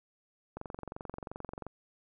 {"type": "click train", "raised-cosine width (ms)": 1, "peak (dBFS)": -26, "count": 26, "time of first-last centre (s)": [0.57, 1.666], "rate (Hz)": 22.8, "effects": []}